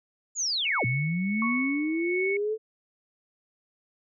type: linear two-way sweep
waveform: sine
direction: down then up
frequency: 7040 to 116.54 to 443.6 Hz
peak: -25 dBFS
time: 0.35-2.58 s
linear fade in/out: 50 ms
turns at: 0.85 s
type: tone with tremolo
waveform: sine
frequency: 2211 Hz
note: C#7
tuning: 5 cents flat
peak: -27 dBFS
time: 0.65-2.37 s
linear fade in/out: 5 ms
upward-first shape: sine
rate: 1.4 Hz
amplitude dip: 65%
type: tone with exponential decay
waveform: sine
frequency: 1108.7 Hz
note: C#6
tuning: in tune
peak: -27 dBFS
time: 1.42-2.02 s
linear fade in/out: 2 ms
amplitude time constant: 130 ms
effects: none